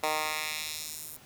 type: tone with high-pass filter sweep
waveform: 10% pulse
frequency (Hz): 154.5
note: D#3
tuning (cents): -12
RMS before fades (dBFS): -34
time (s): 0.03-1.17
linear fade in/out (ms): 5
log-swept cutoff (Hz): 670 to 12000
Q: 0.95
effects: pink hiss -54 dBFS RMS until 1.25 s + high-pass 60 Hz 12 dB/octave